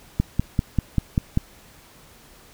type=click train; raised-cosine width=5 ms; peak=-6 dBFS; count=7; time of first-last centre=0.2-1.374 s; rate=5.11 Hz; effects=pink hiss -50 dBFS RMS until 2.53 s